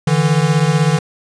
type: beating tone pair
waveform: square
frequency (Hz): 146.83 / 162.83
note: D3 / E3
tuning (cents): 0 / -21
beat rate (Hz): 16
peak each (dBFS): -15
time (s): 0.07-0.99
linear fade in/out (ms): 5
effects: resampled to 22050 Hz